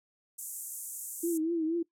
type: band-pass noise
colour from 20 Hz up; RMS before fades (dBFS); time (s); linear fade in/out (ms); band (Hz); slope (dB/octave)
pink; -41; 0.38-1.38; 10; 7100 to 14000; 48
type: tone with vibrato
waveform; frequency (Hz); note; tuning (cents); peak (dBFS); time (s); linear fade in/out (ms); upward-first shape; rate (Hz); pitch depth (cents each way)
sine; 327.9; E4; -9; -27; 1.23-1.83; 10; triangle; 4.2; 97
effects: noise-tail reverb RT60 0.1 s tail -21 dB re dry

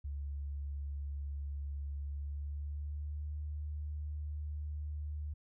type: tone with pitch glide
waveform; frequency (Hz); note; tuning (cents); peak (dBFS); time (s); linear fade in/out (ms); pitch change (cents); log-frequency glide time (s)
sine; 71 to 74.66; C#2 to D2; +42 to +29; -37; 0.04-5.34; 10; +87; 1.99-3.34
effects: none

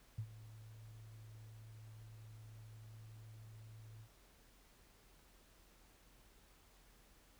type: tone with ADSR envelope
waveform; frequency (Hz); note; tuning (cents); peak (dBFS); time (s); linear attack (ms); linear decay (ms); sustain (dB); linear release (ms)
sine; 110; A2; 0; -37; 0.18-4.09; 7; 71; -16; 68
effects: added 43 Hz sine -68 dBFS peak until 7.39 s + pink hiss -68 dBFS RMS until 7.39 s

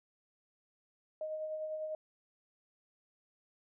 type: tone with tremolo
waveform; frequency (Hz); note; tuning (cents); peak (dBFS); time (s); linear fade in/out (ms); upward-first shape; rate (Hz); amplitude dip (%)
sine; 622.3; D#5; 0; -35; 1.21-1.95; 2; sine; 10; 35
effects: none

